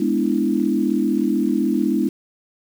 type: chord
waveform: sine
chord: E dominant seventh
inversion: first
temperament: equal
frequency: 207.7 / 246.9 / 293.7 / 329.6 Hz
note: G#3 / B3 / D4 / E4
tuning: 0 / 0 / 0 / 0 cents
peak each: -22 dBFS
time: 0-2.09 s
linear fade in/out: 5 ms
effects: 7-bit